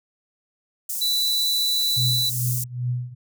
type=high-pass noise; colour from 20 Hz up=white; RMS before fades=-28 dBFS; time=0.89-2.64 s; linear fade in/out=5 ms; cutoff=6300 Hz; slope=24 dB/octave
type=tone; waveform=sine; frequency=3969 Hz; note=B7; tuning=8 cents sharp; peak=-20 dBFS; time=1.01-2.3 s; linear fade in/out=10 ms
type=tone with tremolo; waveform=sine; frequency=123.47 Hz; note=B2; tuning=in tune; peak=-20 dBFS; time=1.96-3.15 s; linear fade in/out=20 ms; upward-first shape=triangle; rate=2.4 Hz; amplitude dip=90%
effects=none